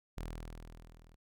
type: tone with level ramp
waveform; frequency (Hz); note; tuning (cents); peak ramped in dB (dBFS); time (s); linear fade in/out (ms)
sawtooth; 40.6; E1; -26; -34 to -55; 0.17-1.16; 10
effects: none